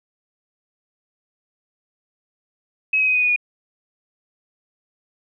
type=tone with pitch steps; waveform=sine; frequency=2558 / 2536 / 2514 / 2492 / 2471 / 2450 Hz; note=D#7 / D#7 / D#7 / D#7 / D#7 / D#7; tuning=+47 / +32 / +17 / +2 / -13 / -27 cents; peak=-15 dBFS; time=2.93-3.362 s; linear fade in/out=5 ms; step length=72 ms; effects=none